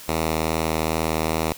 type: tone with vibrato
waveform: 5% pulse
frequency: 79.9 Hz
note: D#2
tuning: 47 cents sharp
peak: -10 dBFS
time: 0.08-1.53 s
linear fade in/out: 5 ms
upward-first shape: sine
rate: 2.5 Hz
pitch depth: 12 cents each way
effects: white hiss -41 dBFS RMS until 1.57 s